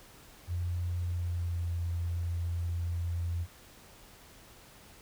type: tone with pitch glide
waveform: sine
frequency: 87.7 to 85.8 Hz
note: F2 to F2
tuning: +8 to -30 cents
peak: -30 dBFS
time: 0.47-3.47 s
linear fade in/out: 50 ms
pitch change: -38 cents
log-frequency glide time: 1.03-1.7 s
effects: pink hiss -55 dBFS RMS until 5.01 s